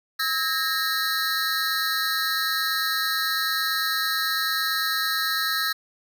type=tone cluster; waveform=square; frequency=1292 / 1630 / 1851 / 3965 / 4314 Hz; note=E6 / G#6 / A#6 / B7 / C#8; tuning=-35 / -33 / -13 / +6 / -48 cents; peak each=-30 dBFS; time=0.19-5.73 s; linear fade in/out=10 ms; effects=none